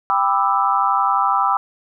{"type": "chord", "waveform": "sine", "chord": "E minor seventh", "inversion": "first", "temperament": "just", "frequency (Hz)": [791.1, 988.9, 1186.7, 1318.5], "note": ["G5", "B5", "D6", "E6"], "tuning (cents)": [16, 2, 18, 0], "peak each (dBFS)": -20, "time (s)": [0.1, 1.57], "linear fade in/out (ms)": 0, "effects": []}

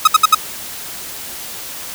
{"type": "tone bursts", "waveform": "45% pulse", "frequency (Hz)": 1269, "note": "D#6", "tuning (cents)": 34, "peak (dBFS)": -4, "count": 4, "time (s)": [0.05, 0.348], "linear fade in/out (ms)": 5, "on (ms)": 25, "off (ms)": 66, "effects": ["white hiss -29 dBFS RMS until 1.94 s"]}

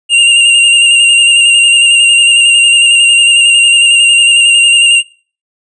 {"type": "tone with vibrato", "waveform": "square", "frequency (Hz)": 2794, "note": "F7", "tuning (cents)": 0, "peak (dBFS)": -4, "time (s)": [0.09, 5.03], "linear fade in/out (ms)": 50, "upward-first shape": "square", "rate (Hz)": 11, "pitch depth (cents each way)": 22, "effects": ["noise-tail reverb RT60 0.4 s tail -21 dB re dry", "resampled to 22050 Hz"]}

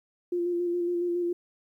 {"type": "tone with vibrato", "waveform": "sine", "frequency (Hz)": 349.2, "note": "F4", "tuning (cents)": 0, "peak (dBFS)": -25, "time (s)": [0.32, 1.33], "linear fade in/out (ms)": 5, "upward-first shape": "square", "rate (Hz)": 7.2, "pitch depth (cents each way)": 19, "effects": ["11-bit"]}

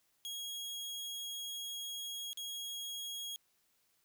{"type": "tone with dropouts", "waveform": "sawtooth", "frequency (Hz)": 3298, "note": "G#7", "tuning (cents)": -13, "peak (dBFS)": -37, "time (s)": [0.25, 3.36], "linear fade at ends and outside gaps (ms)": 0, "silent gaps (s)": [2.331, 2.373], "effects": ["white hiss -75 dBFS RMS until 4.04 s"]}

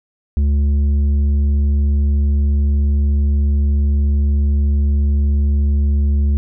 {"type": "tone with tanh clipping", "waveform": "triangle", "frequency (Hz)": 71.6, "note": "D2", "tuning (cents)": -43, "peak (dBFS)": -13, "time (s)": [0.37, 6.37], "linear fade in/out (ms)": 0, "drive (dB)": 11, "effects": []}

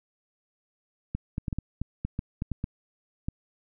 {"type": "clicks", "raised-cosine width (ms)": 5, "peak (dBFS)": -17, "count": 12, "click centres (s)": [1.15, 1.381, 1.482, 1.528, 1.586, 1.816, 2.05, 2.191, 2.421, 2.517, 2.641, 3.285], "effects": []}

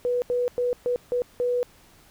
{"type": "tone bursts at uneven times", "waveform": "sine", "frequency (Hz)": 490.3, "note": "B4", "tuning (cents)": -13, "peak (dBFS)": -21, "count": 6, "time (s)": [[0.05, 0.22], [0.3, 0.48], [0.58, 0.73], [0.86, 0.96], [1.12, 1.22], [1.4, 1.63]], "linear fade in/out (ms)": 0, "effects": ["pink hiss -55 dBFS RMS until 2.1 s"]}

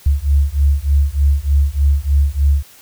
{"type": "beating tone pair", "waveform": "sine", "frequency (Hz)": [69.3, 72.6], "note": ["C#2", "D2"], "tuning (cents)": [0, -19], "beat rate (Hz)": 3.3, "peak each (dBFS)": -14, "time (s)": [0.06, 2.63], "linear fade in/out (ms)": 5, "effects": ["white hiss -44 dBFS RMS until 2.81 s"]}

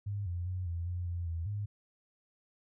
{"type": "tone with pitch steps", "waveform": "sine", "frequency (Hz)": [101.4, 87.5, 91.7, 85.1, 88.7, 86.7, 83.1, 103], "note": ["G#2", "F2", "F#2", "F2", "F2", "F2", "E2", "G#2"], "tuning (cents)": [-41, 4, -15, -44, 27, -12, 15, -14], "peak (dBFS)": -33, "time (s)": [0.06, 1.66], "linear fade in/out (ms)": 10, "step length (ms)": 200, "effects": []}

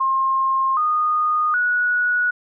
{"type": "tone with pitch steps", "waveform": "sine", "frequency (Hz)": [1065, 1231, 1464], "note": ["C6", "D#6", "F#6"], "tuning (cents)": [30, -19, -19], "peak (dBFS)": -16, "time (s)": [0, 2.31], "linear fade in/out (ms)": 10, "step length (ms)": 770, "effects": []}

